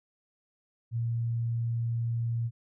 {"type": "tone", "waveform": "sine", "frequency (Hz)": 116.54, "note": "A#2", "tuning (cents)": 0, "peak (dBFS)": -27, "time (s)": [0.91, 2.51], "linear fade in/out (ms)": 50, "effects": []}